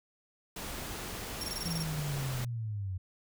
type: noise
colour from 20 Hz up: pink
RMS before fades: -40 dBFS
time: 0.56-2.45 s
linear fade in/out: 5 ms
type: tone bursts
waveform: 30% pulse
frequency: 5530 Hz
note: F8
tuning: 18 cents flat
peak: -31 dBFS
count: 9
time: 1.41-1.828 s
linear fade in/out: 2 ms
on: 26 ms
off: 23 ms
type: linear sweep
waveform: sine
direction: down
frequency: 170.7 to 90 Hz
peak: -33 dBFS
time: 1.65-2.98 s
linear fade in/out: 10 ms
effects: none